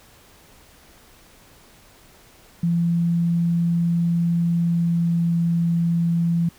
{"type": "tone with pitch glide", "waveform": "sine", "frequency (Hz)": [170, 168.92], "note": ["F3", "E3"], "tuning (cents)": [-46, 43], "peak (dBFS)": -17, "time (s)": [2.63, 6.49], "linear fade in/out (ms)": 5, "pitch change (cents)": -11, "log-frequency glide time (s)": [4.51, 5.45], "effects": ["pink hiss -51 dBFS RMS until 6.58 s"]}